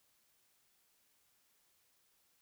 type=silence; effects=white hiss -74 dBFS RMS until 2.41 s